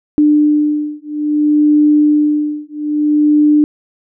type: beating tone pair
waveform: sine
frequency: 298.4 / 299 Hz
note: D4 / D4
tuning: +28 / +31 cents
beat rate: 0.6 Hz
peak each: -12 dBFS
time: 0.18-3.64 s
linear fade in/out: 0 ms
effects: none